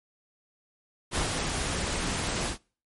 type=noise with ADSR envelope; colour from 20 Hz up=pink; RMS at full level=-27 dBFS; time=1.11-2.58 s; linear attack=50 ms; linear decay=150 ms; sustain=-3 dB; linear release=99 ms; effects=noise-tail reverb RT60 0.4 s tail -25 dB re dry + MP3 48 kbps